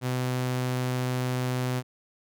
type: tone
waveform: sawtooth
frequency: 126.6 Hz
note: B2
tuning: 43 cents sharp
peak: -22 dBFS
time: 0.01-1.83 s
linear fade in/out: 50 ms
effects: none